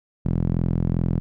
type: tone with band-pass filter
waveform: sawtooth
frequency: 42.54 Hz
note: F1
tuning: 45 cents flat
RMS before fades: -22 dBFS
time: 0.25-1.2 s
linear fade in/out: 0 ms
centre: 160 Hz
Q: 1.5
effects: none